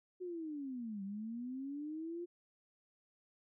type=linear two-way sweep; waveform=sine; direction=down then up; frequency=370 to 192.1 to 352.9 Hz; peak=-40 dBFS; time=0.2-2.26 s; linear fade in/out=20 ms; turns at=1.03 s; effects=none